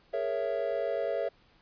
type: chord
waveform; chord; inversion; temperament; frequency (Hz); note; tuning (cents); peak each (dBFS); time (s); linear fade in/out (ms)
triangle; A# half-diminished seventh; third; equal with one note detuned; 415.3 / 466.2 / 554.4 / 663.8; G#4 / A#4 / C#5 / E5; 0 / 0 / 0 / +12; -35 / -33 / -31 / -31; 0.13-1.29; 10
effects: pink hiss -63 dBFS RMS until 1.61 s + resampled to 11025 Hz